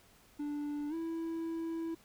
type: tone with pitch glide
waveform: triangle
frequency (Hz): 292.9 to 328.8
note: D4 to E4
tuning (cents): -5 to -4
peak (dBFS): -33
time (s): 0.39-1.95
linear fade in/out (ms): 10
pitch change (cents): +201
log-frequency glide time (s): 0.89-0.94
effects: pink hiss -63 dBFS RMS until 2.04 s